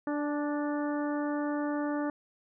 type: harmonic tone with a mistuned harmonic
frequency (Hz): 293.7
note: D4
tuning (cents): 0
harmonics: 1 / 2 / 3 / 4 / 5 / 6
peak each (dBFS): -30 / -36 / -40 / -42 / -44 / -46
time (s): 0.07-2.1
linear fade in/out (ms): 2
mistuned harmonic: 3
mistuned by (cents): -21
effects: none